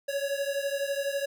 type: beating tone pair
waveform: square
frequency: 554.4 / 566.4 Hz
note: C#5 / C#5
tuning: 0 / +37 cents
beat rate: 12 Hz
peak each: -31 / -33 dBFS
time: 0.08-1.26 s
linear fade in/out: 10 ms
effects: none